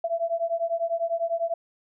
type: beating tone pair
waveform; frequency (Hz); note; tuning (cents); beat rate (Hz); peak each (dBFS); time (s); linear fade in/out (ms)
sine; 665 / 675; E5 / E5; +15 / +41; 10; -27; 0.04-1.54; 5
effects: none